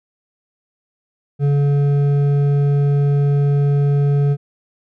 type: tone with hard clipping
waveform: sine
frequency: 142.6 Hz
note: C#3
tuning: 49 cents sharp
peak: -14 dBFS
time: 1.39-4.37 s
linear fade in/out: 50 ms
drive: 7 dB
effects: none